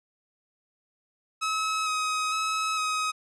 sawtooth tone with vibrato, 1275 Hz, D#6, 42 cents sharp, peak -22 dBFS, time 1.41-3.12 s, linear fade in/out 20 ms, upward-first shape square, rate 1.1 Hz, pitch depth 15 cents each way, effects resampled to 22050 Hz

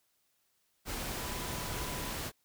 sine tone in noise, 993 Hz, B5, 9 cents sharp, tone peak -47 dBFS, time 1.16-2.15 s, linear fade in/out 50 ms, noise pink, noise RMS -38 dBFS, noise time 0.85-2.32 s, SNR -12 dB, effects white hiss -75 dBFS RMS until 2.44 s

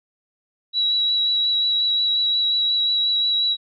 sine tone with vibrato, 3900 Hz, B7, 23 cents flat, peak -17 dBFS, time 0.73-3.57 s, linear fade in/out 50 ms, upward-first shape triangle, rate 5.6 Hz, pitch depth 17 cents each way, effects none

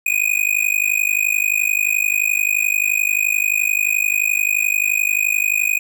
square tone with amplitude modulation, 2476 Hz, D#7, 9 cents flat, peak -12 dBFS, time 0.06-5.79 s, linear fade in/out 5 ms, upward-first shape sine, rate 51.5 Hz, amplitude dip 100%, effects 9-bit

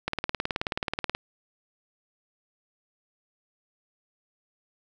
click train, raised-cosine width 0.3 ms, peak -11 dBFS, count 21, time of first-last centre 0.08-1.15 s, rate 18.7 Hz, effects none

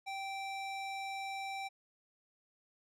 square tone with band-pass filter, 780 Hz, G5, 9 cents flat, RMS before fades -41 dBFS, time 0.06-1.69 s, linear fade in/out 20 ms, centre 2200 Hz, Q 0.65, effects none

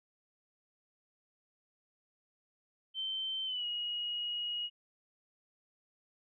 sine tone with pitch glide, 3101 to 2893 Hz, G7 to F#7, -19 to -40 cents, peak -34 dBFS, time 2.94-4.7 s, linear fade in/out 50 ms, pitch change -121 cents, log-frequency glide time 3.45-3.65 s, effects none

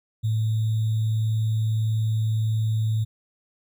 sine tone with sample-and-hold, 109.8 Hz, A2, 3 cents flat, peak -20 dBFS, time 0.23-3.05 s, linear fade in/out 20 ms, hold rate 3675 Hz, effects none

